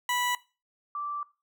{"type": "tone pair in turn", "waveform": ["20% pulse", "sine"], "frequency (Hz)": [983, 1169], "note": ["B5", "D6"], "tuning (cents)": [-8, -8], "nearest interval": "minor third", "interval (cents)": 300, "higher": "second", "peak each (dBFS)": [-21, -31], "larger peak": "first", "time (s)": [[0.09, 0.35], [0.95, 1.23]], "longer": "second", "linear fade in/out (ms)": 2, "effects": ["noise-tail reverb RT60 0.3 s tail -18 dB re dry"]}